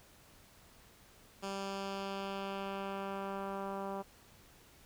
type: tone with low-pass filter sweep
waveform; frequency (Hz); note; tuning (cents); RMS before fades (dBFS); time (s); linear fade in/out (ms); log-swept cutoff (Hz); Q
10% pulse; 196; G3; 0; -40; 1.42-4.03; 20; 7300 to 1000; 1.1
effects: pink hiss -61 dBFS RMS until 4.85 s